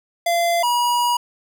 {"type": "tone pair in turn", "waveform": "square", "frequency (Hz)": [686, 964.5], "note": ["F5", "B5"], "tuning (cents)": [-31, -41], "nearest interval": "tritone", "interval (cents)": 590, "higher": "second", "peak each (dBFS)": -17, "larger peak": "neither", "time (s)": [[0.26, 0.63], [0.63, 1.17]], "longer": "second", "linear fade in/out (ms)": 5, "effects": []}